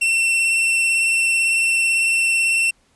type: tone with vibrato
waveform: 45% pulse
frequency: 2700 Hz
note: E7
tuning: 41 cents sharp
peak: -15 dBFS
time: 0.01-2.71 s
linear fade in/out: 10 ms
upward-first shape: sine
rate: 18 Hz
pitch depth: 15 cents each way
effects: pink hiss -60 dBFS RMS until 2.95 s + resampled to 24000 Hz